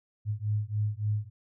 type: beating tone pair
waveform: sine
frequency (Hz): 103.83 / 107.33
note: G#2 / A2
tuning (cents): 0 / -43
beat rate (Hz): 3.5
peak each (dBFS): -30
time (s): 0.25-1.3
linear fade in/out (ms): 50
effects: none